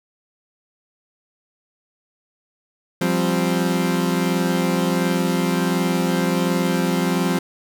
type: chord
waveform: 30% pulse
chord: F suspended second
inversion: none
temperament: equal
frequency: 174.61 / 196 / 261.6 Hz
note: F3 / G3 / C4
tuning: 0 / 0 / 0 cents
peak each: -18 / -21 / -21 dBFS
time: 3.01-7.39 s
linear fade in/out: 5 ms
effects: none